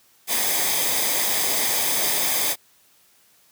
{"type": "noise with comb filter", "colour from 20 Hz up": "white", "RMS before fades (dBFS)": -22, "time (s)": [0.27, 2.56], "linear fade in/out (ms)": 50, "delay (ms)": 0.71, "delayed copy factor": -0.6, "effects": ["white hiss -58 dBFS RMS until 3.51 s", "high-pass 60 Hz 12 dB/octave"]}